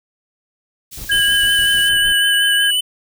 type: band-stop noise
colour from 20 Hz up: white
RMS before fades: -33 dBFS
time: 0.91-1.9 s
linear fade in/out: 20 ms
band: 200 to 3000 Hz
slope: 12 dB/octave
type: noise with tremolo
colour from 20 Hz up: brown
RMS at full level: -32 dBFS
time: 0.97-2.13 s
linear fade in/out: 5 ms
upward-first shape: square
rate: 6.5 Hz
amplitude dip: 65%
type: tone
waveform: sine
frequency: 1637 Hz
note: G#6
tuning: 25 cents flat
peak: -15 dBFS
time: 1.09-2.71 s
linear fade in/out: 10 ms
type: tone with vibrato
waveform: square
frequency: 3000 Hz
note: F#7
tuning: 23 cents sharp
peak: -15 dBFS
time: 1.11-2.81 s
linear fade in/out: 10 ms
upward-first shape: sine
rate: 5.4 Hz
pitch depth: 26 cents each way
effects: none